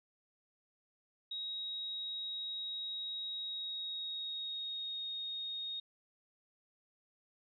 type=tone with pitch glide; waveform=sine; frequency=3797 to 3723 Hz; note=A#7 to A#7; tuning=+31 to -3 cents; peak=-38 dBFS; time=1.31-5.8 s; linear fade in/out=5 ms; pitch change=-34 cents; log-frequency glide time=3.36-5.05 s; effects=none